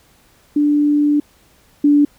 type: tone pair in turn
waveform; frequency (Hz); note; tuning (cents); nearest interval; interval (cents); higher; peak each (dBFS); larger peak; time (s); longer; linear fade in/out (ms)
sine; 293.7 / 290.8; D4 / D4; 0 / -17; unison; 17; first; -11 / -8; second; 0.56-1.2 / 1.84-2.05; first; 5
effects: pink hiss -53 dBFS RMS until 2.18 s